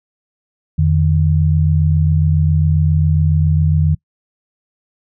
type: tone pair together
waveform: sine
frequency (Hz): 85.9 / 153.23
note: F2 / D#3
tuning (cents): -28 / -26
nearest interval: minor seventh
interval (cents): 1002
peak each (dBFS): -13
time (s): 0.78-3.95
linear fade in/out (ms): 10
effects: noise-tail reverb RT60 0.1 s tail -24 dB re dry